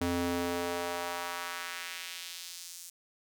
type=tone with high-pass filter sweep; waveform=square; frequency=87.1 Hz; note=F2; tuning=4 cents flat; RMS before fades=-36 dBFS; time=0.01-2.9 s; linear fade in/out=5 ms; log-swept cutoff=180 to 7400 Hz; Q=1.2; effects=none